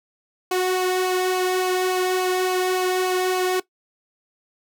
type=tone with flanger; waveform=sawtooth; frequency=368.6 Hz; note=F#4; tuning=7 cents flat; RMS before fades=-21 dBFS; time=0.51-3.6 s; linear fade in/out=5 ms; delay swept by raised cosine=0.54 to 2.04 ms; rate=3.5 Hz; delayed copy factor=-0.5; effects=noise-tail reverb RT60 0.1 s tail -18 dB re dry